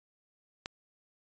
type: click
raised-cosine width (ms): 0.2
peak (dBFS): -19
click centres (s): 0.659
effects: resampled to 16000 Hz